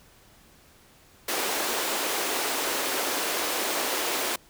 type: high-pass noise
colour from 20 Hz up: pink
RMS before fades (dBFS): -28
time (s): 1.28-4.36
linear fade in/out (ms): 5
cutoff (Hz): 320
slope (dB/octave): 24
effects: pink hiss -56 dBFS RMS until 4.49 s